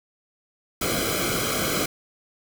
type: noise with comb filter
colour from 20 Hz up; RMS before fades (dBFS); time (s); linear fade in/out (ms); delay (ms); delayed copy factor
pink; -25; 0.81-1.86; 5; 1.1; -0.85
effects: none